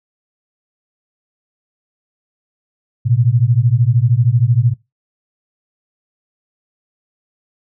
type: beating tone pair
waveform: sine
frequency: 113.5 / 126.5 Hz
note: A#2 / B2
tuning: -46 / +42 cents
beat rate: 13 Hz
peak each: -13 dBFS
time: 3.05-4.74 s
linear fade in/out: 20 ms
effects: noise-tail reverb RT60 0.2 s tail -20 dB re dry